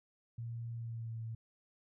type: tone with pitch glide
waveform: sine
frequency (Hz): 116.54 to 113.16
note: A#2 to A2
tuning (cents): 0 to +49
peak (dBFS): -39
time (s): 0.38-1.35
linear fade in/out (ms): 5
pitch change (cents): -51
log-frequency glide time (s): 0.73-1.18
effects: none